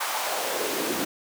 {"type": "noise with high-pass filter sweep", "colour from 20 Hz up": "pink", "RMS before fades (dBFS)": -28, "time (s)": [0, 1.05], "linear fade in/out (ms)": 10, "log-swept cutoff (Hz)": [1000, 250], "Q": 2.3, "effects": []}